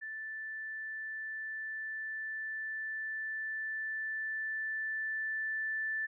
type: tone with level ramp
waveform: sine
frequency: 1760 Hz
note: A6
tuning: in tune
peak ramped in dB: -39 to -32 dBFS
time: 0.01-6.07 s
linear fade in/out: 20 ms
effects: none